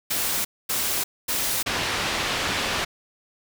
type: noise bursts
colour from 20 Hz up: white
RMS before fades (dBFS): -25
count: 3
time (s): 0.1-1.63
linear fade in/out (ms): 10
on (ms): 350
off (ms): 240
type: low-pass noise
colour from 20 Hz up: white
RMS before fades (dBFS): -26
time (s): 1.66-2.85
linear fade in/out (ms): 10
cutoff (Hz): 3600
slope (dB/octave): 12
effects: none